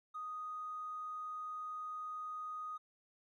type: tone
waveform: triangle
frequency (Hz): 1244.5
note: D#6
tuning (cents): 0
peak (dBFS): -37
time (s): 0.14-2.78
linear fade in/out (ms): 20
effects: tanh soft clip ceiling -39 dBFS